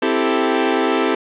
sawtooth chord, A minor seventh, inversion first, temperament equal, 261.6 / 329.6 / 392 / 440 Hz, C4 / E4 / G4 / A4, 0 / 0 / 0 / 0 cents, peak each -17 dBFS, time 0.02-1.15 s, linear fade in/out 5 ms, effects resampled to 8000 Hz + 7-bit

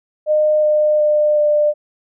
sine tone with pitch steps, 610 / 605.4 / 600.9 / 596.4 Hz, D#5 / D#5 / D5 / D5, -34 / -48 / +40 / +27 cents, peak -11 dBFS, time 0.26-1.74 s, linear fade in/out 50 ms, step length 370 ms, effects none

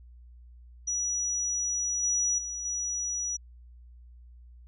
sine tone with level steps, 5850 Hz, F#8, 21 cents flat, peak -27 / -24 / -33 / -29 dBFS, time 0.87-3.37 s, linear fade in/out 10 ms, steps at 2.03 / 2.38 / 2.65 s, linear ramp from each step 5 ms, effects added 60 Hz sine -48 dBFS peak until 4.67 s

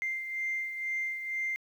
sine beating tone pair, 2093 / 2095.1 Hz, C7 / C7, 0 / +2 cents, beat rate 2.1 Hz, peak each -31 / -39 dBFS, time 0.02-1.56 s, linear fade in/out 0 ms, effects tanh soft clip ceiling -25 dBFS + 10-bit

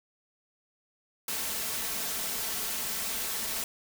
white noise with comb filter, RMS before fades -33 dBFS, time 1.28-3.64 s, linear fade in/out 2 ms, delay 4.5 ms, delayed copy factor +0.5, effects none

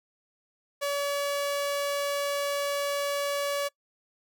sawtooth tone, 569 Hz, C#5, 45 cents sharp, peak -23 dBFS, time 0.81-3.69 s, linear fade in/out 20 ms, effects noise-tail reverb RT60 0.1 s tail -22 dB re dry

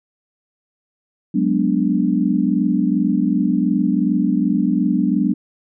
sine chord, G# half-diminished seventh, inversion third, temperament equal, 185 / 207.7 / 246.9 / 293.7 Hz, F#3 / G#3 / B3 / D4, 0 / 0 / 0 / 0 cents, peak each -20 dBFS, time 1.34-5.34 s, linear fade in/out 10 ms, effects none

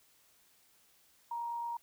sine tone with amplitude modulation, 940 Hz, A#5, 14 cents sharp, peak -34 dBFS, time 1.31-1.77 s, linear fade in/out 5 ms, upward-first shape sine, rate 48.8 Hz, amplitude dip 25%, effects white hiss -67 dBFS RMS until 1.82 s

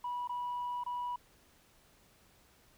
sine tone with dropouts, 977 Hz, B5, 19 cents flat, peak -33 dBFS, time 0.04-1.16 s, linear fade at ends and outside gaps 5 ms, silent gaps 0.275-0.293 / 0.837-0.862 s, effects tanh soft clip ceiling -32 dBFS + pink hiss -65 dBFS RMS until 2.77 s

